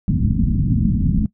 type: low-pass noise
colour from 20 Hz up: white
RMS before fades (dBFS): -17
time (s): 0.08-1.26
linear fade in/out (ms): 2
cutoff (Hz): 240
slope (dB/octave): 48
effects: noise-tail reverb RT60 0.1 s tail -20 dB re dry